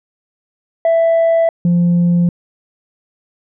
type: tone pair in turn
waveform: sine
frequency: 662 / 173.83 Hz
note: E5 / F3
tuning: +7 / -8 cents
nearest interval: octave + major seventh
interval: 2315 cents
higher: first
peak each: -7 dBFS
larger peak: neither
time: 0.85-1.49 / 1.65-2.29 s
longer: neither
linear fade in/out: 2 ms
effects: tanh soft clip ceiling -8 dBFS

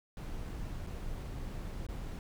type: noise with dropouts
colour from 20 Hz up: brown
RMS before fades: -40 dBFS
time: 0.17-2.19 s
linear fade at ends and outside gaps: 1 ms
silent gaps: 0.866-0.87 / 1.866-1.887 s
effects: none

